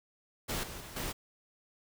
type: noise with level steps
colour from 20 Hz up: pink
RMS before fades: -35 / -44 / -47 / -37 dBFS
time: 0.48-1.13 s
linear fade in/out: 20 ms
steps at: 0.63 / 0.8 / 0.96 s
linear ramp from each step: 5 ms
effects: none

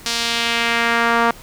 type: tone with band-pass filter sweep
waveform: sawtooth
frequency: 233.1 Hz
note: A#3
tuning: in tune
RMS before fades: -18 dBFS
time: 0.06-1.31 s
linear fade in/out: 2 ms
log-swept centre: 5000 to 1100 Hz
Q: 1.4
effects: pink hiss -41 dBFS RMS until 1.42 s

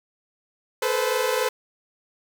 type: tone cluster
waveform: sawtooth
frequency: 434.5 / 493.7 / 517 Hz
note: A4 / B4 / C5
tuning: -22 / -1 / -21 cents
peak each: -22 dBFS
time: 0.82-1.49 s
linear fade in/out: 5 ms
effects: 7-bit

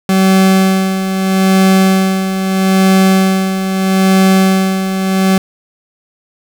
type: tone with tremolo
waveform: 40% pulse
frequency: 190.4 Hz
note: F#3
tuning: 50 cents sharp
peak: -5 dBFS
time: 0.09-5.38 s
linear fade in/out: 2 ms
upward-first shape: sine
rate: 0.78 Hz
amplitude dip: 60%
effects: 7-bit

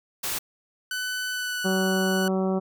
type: noise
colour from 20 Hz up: white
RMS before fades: -29 dBFS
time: 0.23-0.39 s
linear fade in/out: 10 ms
type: tone with pitch glide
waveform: sawtooth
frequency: 1500 to 1481.9 Hz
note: F#6 to F#6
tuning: +23 to +2 cents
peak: -24 dBFS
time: 0.91-2.28 s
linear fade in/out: 2 ms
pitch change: -21 cents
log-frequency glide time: 1.29-1.64 s
type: harmonic tone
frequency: 189.3 Hz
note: F#3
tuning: 40 cents sharp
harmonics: 1 / 2 / 3 / 4 / 5 / 6 / 7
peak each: -24 / -27 / -31 / -34 / -41 / -40 / -43 dBFS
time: 1.64-2.6 s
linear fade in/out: 20 ms
effects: none

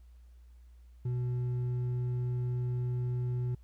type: tone with hard clipping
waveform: sine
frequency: 123.47 Hz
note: B2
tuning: in tune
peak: -31 dBFS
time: 1.05-3.55 s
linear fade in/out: 5 ms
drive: 4 dB
effects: added 60 Hz sine -52 dBFS peak until 3.63 s + pink hiss -75 dBFS RMS until 3.63 s

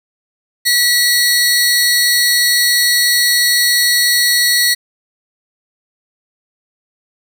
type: tone pair together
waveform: sawtooth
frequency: 1942 / 4349 Hz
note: B6 / C#8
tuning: -30 / -34 cents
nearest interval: octave + major second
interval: 1396 cents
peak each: -10 dBFS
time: 0.65-4.75 s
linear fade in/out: 20 ms
effects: none

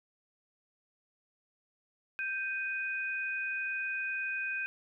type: tone pair together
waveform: sine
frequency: 1568 / 2489 Hz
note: G6 / D#7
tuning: 0 / 0 cents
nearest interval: minor sixth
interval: 800 cents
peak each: -35 / -35 dBFS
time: 2.19-4.66 s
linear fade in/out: 0 ms
effects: none

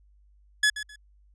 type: tone with echo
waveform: sawtooth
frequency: 1700 Hz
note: G#6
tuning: 40 cents sharp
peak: -15 dBFS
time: 0.63-0.7 s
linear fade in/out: 5 ms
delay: 130 ms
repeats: 2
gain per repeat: -13 dB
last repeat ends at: 0.96 s
effects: added 50 Hz sine -56 dBFS peak until 1.34 s + resampled to 22050 Hz

